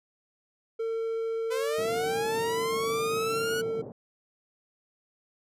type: tone with pitch glide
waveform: triangle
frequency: 452.4 to 449.5 Hz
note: A4 to A4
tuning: +48 to +37 cents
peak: -26 dBFS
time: 0.79-3.82 s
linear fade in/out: 10 ms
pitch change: -11 cents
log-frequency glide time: 2.14-3.7 s
type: linear sweep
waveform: sawtooth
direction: up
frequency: 493.9 to 1480 Hz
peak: -27 dBFS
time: 1.5-3.62 s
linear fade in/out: 20 ms
type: band-pass noise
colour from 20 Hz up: pink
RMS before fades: -41 dBFS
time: 1.78-3.92 s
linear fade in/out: 0 ms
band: 120 to 630 Hz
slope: 24 dB/octave
effects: resampled to 32000 Hz